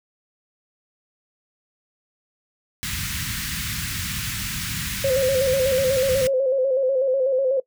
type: band-stop noise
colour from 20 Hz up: pink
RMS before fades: -27 dBFS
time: 2.83-6.27 s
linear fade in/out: 0 ms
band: 200 to 1500 Hz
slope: 24 dB/octave
type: tone with vibrato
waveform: sine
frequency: 529 Hz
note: C5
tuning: 19 cents sharp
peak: -17 dBFS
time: 5.04-7.6 s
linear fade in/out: 5 ms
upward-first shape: square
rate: 8.1 Hz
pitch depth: 54 cents each way
effects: noise-tail reverb RT60 0.1 s tail -20 dB re dry + high-pass 60 Hz 12 dB/octave